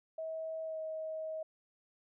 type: tone with pitch glide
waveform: sine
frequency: 642 to 633.5 Hz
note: E5 to D#5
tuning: -46 to +31 cents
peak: -37 dBFS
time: 0.18-1.43 s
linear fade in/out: 5 ms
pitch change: -23 cents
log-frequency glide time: 0.64-0.79 s
effects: none